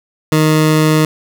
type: tone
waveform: 20% pulse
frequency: 155.56 Hz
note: D#3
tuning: in tune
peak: -4 dBFS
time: 0.32-1.05 s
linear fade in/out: 2 ms
effects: none